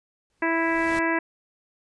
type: noise with exponential growth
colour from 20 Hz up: pink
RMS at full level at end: -34 dBFS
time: 0.3-0.99 s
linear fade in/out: 1 ms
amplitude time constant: 150 ms
type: harmonic tone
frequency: 329.6 Hz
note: E4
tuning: in tune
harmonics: 1 / 2 / 3 / 4 / 5 / 6 / 7 / 8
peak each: -25 / -30 / -28 / -39 / -28 / -29 / -35 / -39 dBFS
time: 0.42-1.19 s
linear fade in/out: 5 ms
effects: resampled to 22050 Hz